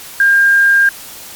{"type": "tone", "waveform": "sine", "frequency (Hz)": 1605, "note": "G6", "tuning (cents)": 40, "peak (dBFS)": -6, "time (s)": [0.2, 0.89], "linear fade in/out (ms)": 2, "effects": ["white hiss -32 dBFS RMS until 1.35 s", "MP3 96 kbps"]}